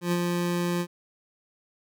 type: tone with ADSR envelope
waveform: 25% pulse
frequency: 174.7 Hz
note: F3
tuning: 1 cent sharp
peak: -18 dBFS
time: 0.01-0.87 s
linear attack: 110 ms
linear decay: 49 ms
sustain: -3 dB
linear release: 64 ms
effects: none